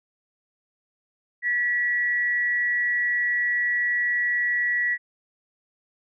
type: tone pair together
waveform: sine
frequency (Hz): 1728 / 1939.6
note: A6 / B6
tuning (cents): -32 / -32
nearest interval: major second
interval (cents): 200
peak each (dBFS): -32 / -21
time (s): 1.42-4.98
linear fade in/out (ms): 50
effects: none